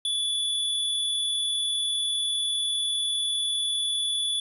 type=tone with amplitude modulation; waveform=square; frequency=3445 Hz; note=A7; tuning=37 cents flat; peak=-24 dBFS; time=0.05-4.4 s; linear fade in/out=2 ms; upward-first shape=sine; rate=40 Hz; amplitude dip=25%; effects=resampled to 32000 Hz + 11-bit